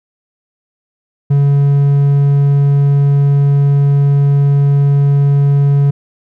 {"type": "tone", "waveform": "triangle", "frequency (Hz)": 141.3, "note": "C#3", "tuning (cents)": 34, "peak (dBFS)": -5, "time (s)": [1.3, 5.91], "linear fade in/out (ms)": 10, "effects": []}